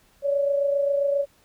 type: tone pair together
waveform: sine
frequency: 562.5 / 590 Hz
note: C#5 / D5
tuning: +25 / +8 cents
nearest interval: minor second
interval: 83 cents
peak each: -20 / -30 dBFS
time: 0.22-1.26 s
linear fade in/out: 50 ms
effects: pink hiss -60 dBFS RMS until 1.44 s